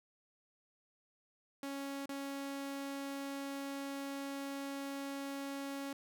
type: tone with dropouts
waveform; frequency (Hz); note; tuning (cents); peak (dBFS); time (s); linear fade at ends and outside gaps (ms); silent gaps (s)
sawtooth; 277.1; C#4; -1; -36; 1.63-5.93; 2; 2.058-2.092
effects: none